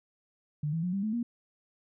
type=tone with pitch steps; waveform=sine; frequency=149.1 / 163.54 / 179.37 / 196.74 / 215.8 / 236.7 Hz; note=D3 / E3 / F3 / G3 / A3 / A#3; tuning=+27 / -13 / +47 / +7 / -33 / +27 cents; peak=-28 dBFS; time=0.63-1.23 s; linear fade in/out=5 ms; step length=100 ms; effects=none